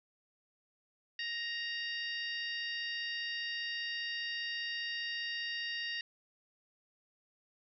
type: harmonic tone with a mistuned harmonic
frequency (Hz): 935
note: A#5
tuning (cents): +5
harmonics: 2 / 3 / 4 / 5 / 6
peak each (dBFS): -39 / -41 / -45 / -45 / -50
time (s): 1.19-6.01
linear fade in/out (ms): 2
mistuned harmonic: 6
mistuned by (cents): -41
effects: none